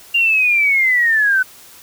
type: linear sweep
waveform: sine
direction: down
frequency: 2800 to 1492 Hz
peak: -11 dBFS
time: 0.14-1.43 s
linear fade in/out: 10 ms
effects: white hiss -42 dBFS RMS until 1.82 s